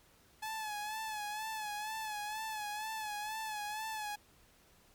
sawtooth tone with vibrato, 856 Hz, A5, 48 cents flat, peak -34 dBFS, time 0.42-4.16 s, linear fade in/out 10 ms, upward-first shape sine, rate 2.1 Hz, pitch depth 55 cents each way, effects pink hiss -65 dBFS RMS until 4.94 s + MP3 96 kbps

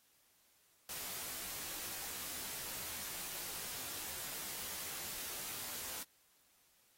white noise with comb filter, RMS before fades -44 dBFS, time 0.89-6.03 s, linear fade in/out 2 ms, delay 18 ms, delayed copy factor -0.75, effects white hiss -71 dBFS RMS until 6.97 s + AAC 48 kbps

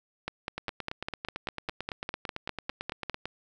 two click trains, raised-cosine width 0.3 ms, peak -18 / -16 dBFS, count 25 / 15, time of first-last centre 0.58-3.256 / 0.28-3.097 s, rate 8.97 / 4.97 Hz, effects none

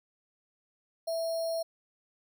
sine tone with sample-and-hold, 659 Hz, E5, 1 cent flat, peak -29 dBFS, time 1.07-1.63 s, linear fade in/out 10 ms, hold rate 4900 Hz, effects none

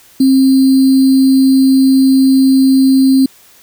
sine tone with sample-and-hold, 266 Hz, C4, 29 cents sharp, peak -5 dBFS, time 0.2-3.26 s, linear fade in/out 5 ms, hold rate 4410 Hz, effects white hiss -44 dBFS RMS until 3.62 s

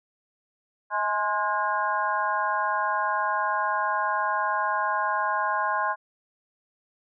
sine tone cluster, 635 / 838 / 1051 / 1442 / 1629 Hz, D#5 / G#5 / C6 / F#6 / G#6, +35 / +15 / +7 / -45 / -34 cents, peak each -33 / -29 / -26 / -31 / -32 dBFS, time 0.9-5.96 s, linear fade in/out 50 ms, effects none

